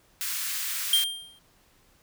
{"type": "high-pass noise", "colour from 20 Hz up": "white", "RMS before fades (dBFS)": -31, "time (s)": [0.21, 1.04], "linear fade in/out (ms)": 0, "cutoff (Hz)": 1300, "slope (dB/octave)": 24}
{"type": "tone with exponential decay", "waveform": "square", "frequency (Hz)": 3190, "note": "G7", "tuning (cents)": 30, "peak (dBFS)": -17, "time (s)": [0.93, 1.39], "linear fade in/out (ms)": 2, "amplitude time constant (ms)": 100}
{"effects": ["pink hiss -62 dBFS RMS until 2.02 s"]}